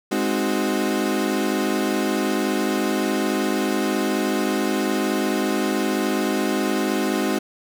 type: chord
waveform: 35% pulse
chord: Ab dominant seventh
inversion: none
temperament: equal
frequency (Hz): 207.7 / 261.6 / 311.1 / 370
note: Ab3 / C4 / Eb4 / Gb4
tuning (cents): 0 / 0 / 0 / 0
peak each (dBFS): -24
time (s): 0.11-7.39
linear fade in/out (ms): 10
effects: none